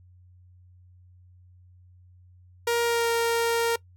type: tone with pitch glide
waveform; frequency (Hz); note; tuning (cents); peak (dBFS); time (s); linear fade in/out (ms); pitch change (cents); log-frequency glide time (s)
sawtooth; 470.4 to 464.2; A#4 to A#4; +16 to -7; -18; 2.67-3.76; 5; -23; 2.83-3.09
effects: noise-tail reverb RT60 0.1 s tail -21 dB re dry + added 90 Hz sine -51 dBFS peak until 3.96 s